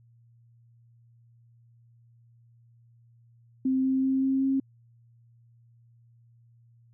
sine tone with pitch steps, 262.1 / 263.8 / 265.5 / 267.1 / 268.8 Hz, C4 / C4 / C4 / C4 / C4, +3 / +14 / +25 / +36 / +47 cents, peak -22 dBFS, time 3.65-4.6 s, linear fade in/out 5 ms, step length 190 ms, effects added 117 Hz sine -56 dBFS peak until 6.93 s

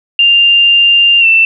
sine tone with pitch glide, 2794 to 2672 Hz, F7 to E7, 0 to +23 cents, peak -4 dBFS, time 0.19-1.45 s, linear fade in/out 2 ms, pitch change -77 cents, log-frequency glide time 1.2-1.26 s, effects none

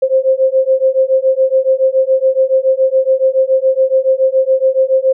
sine beating tone pair, 523.3 / 530.4 Hz, C5 / C5, 0 / +23 cents, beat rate 7.1 Hz, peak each -12 dBFS, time 0.02-5.13 s, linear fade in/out 10 ms, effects none

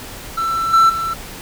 triangle tone with level steps, 1336 Hz, E6, 23 cents sharp, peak -15 / -6 / -17 dBFS, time 0.37-1.14 s, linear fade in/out 10 ms, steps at 0.73 / 0.89 s, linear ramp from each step 10 ms, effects pink hiss -33 dBFS RMS until 1.41 s

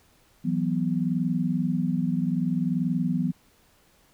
sine chord, E suspended second, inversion none, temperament just, 164.81 / 185.42 / 247.2 Hz, E3 / F#3 / B3, 0 / +4 / +2 cents, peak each -27 dBFS, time 0.44-3.32 s, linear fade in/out 20 ms, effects pink hiss -61 dBFS RMS until 4.13 s

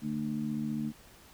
harmonic tone, 75 Hz, D2, 37 cents sharp, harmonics 2 / 3 / 4, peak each -39 / -32 / -39 dBFS, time 0.01-0.93 s, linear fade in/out 50 ms, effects pink hiss -56 dBFS RMS until 1.33 s

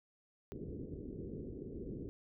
white low-pass noise, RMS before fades -45 dBFS, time 0.52-2.09 s, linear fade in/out 0 ms, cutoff 430 Hz, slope 48 dB/octave, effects none

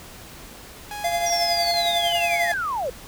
sawtooth tone bursts, 830.6 Hz, G#5, in tune, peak -27 dBFS, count 4, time 0.91-2.539 s, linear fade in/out 2 ms, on 390 ms, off 23 ms
square tone with tremolo, 689 Hz, F5, 24 cents flat, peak -20 dBFS, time 1.04-2.52 s, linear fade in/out 5 ms, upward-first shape triangle, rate 11 Hz, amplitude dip 55%
sine linear sweep, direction down, 5810 to 466.2 Hz, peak -23 dBFS, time 1.26-2.9 s, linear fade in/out 5 ms
effects pink hiss -42 dBFS RMS until 3.07 s

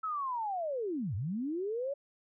sine linear two-way sweep, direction down then up, 1318.5 to 87.31 to 575 Hz, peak -32 dBFS, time 0.03-1.94 s, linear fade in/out 10 ms, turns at 1.15 s, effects none

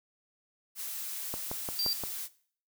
blue noise, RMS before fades -38 dBFS, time 0.75-2.29 s, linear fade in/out 50 ms
click train, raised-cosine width 1 ms, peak -22 dBFS, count 5, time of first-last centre 1.34-2.037 s, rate 5.74 Hz
square tone, 4699 Hz, D8, in tune, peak -29 dBFS, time 1.79-1.93 s, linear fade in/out 0 ms
effects noise-tail reverb RT60 0.5 s tail -18 dB re dry

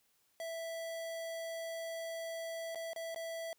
square tone with dropouts, 659.3 Hz, E5, in tune, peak -40 dBFS, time 0.4-3.53 s, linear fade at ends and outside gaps 1 ms, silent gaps 2.748-2.756 / 2.933-2.961 / 3.146-3.16 s, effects white hiss -74 dBFS RMS until 3.58 s

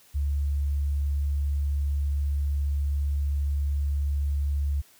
sine tone, 71.3 Hz, C#2, 49 cents sharp, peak -23 dBFS, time 0.14-4.82 s, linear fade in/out 20 ms, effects white hiss -57 dBFS RMS until 4.99 s

